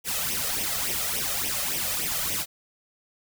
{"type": "noise with flanger", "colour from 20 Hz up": "white", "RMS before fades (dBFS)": -28, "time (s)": [0.04, 2.46], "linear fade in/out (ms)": 50, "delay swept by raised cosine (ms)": [0.34, 1.64], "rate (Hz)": 3.5, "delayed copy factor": 0.75, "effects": []}